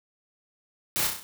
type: noise with echo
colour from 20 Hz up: white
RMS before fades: -27 dBFS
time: 0.96-1.07 s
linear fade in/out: 0 ms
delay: 32 ms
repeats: 5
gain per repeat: -4 dB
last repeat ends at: 1.23 s
effects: none